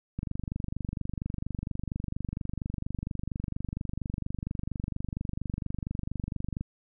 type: click train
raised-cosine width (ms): 5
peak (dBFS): -20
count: 157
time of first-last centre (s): 0.19-6.61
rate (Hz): 24.3
effects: none